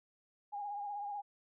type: tone with vibrato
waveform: sine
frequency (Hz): 817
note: G#5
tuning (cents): -29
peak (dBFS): -38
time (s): 0.52-1.22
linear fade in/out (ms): 20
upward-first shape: sine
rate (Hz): 16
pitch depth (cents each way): 39
effects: none